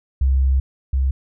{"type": "tone pair in turn", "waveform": "sine", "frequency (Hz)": [66.4, 66.4], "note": ["C2", "C2"], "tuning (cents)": [26, 26], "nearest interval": "unison", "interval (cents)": 0, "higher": "neither", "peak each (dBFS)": [-13, -15], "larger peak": "first", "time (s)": [[0.21, 0.6], [0.93, 1.11]], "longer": "first", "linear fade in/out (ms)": 5, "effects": []}